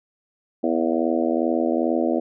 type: harmonic tone with a mistuned harmonic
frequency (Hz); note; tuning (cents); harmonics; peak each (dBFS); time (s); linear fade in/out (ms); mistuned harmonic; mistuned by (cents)
82.41; E2; 0; 3 / 4 / 5 / 6 / 7 / 8 / 9; -24 / -23 / -30 / -28 / -27 / -29 / -32; 0.63-2.2; 10; 9; -39
effects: none